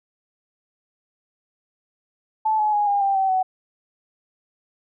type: tone with pitch steps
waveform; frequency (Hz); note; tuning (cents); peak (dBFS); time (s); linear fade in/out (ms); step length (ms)
sine; 871 / 849.6 / 828.8 / 808.5 / 788.6 / 769.3 / 750.4; A5 / G#5 / G#5 / G#5 / G5 / G5 / F#5; -18 / +39 / -4 / -47 / +10 / -33 / +24; -17; 2.45-3.43; 10; 140
effects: none